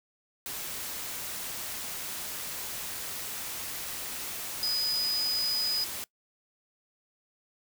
sine tone in noise, 4978 Hz, D#8, in tune, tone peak -26 dBFS, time 4.63-5.84 s, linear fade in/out 0 ms, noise white, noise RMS -37 dBFS, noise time 0.46-6.04 s, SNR +8 dB, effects noise-tail reverb RT60 0.1 s tail -22 dB re dry

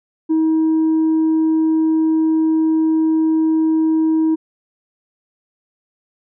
sine tone with tanh clipping, 318.4 Hz, D#4, 40 cents sharp, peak -13 dBFS, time 0.29-4.36 s, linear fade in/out 20 ms, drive 1 dB, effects none

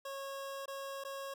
25% pulse tone with dropouts, 548 Hz, C#5, 20 cents flat, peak -37 dBFS, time 0.05-1.34 s, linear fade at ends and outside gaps 5 ms, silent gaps 0.658-0.679 / 1.039-1.048 s, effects none

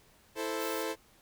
sawtooth chord, A minor, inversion second, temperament equal, 329.6 / 440 / 523.3 Hz, E4 / A4 / C5, 0 / 0 / 0 cents, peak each -34 / -32 / -34 dBFS, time 0.35-0.96 s, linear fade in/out 50 ms
blue noise, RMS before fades -44 dBFS, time 0.59-0.84 s, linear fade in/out 20 ms
effects pink hiss -63 dBFS RMS until 1.21 s

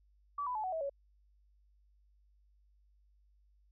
sine tone with pitch steps, 1150 / 995.4 / 861.5 / 745.7 / 645.4 / 558.6 Hz, D6 / B5 / A5 / F#5 / E5 / C#5, -37 / +13 / -37 / +13 / -37 / +13 cents, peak -34 dBFS, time 0.38-0.896 s, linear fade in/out 5 ms, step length 86 ms, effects added 50 Hz sine -65 dBFS peak until 3.71 s

